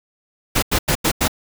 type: noise bursts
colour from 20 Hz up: pink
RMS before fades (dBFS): -17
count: 5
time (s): 0.55-1.281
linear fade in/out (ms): 10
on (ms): 75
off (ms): 89
effects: none